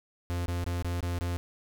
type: tone bursts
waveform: 45% pulse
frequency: 87.31 Hz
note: F2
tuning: in tune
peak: -29 dBFS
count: 6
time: 0.3-1.37 s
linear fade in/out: 0 ms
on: 160 ms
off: 22 ms
effects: none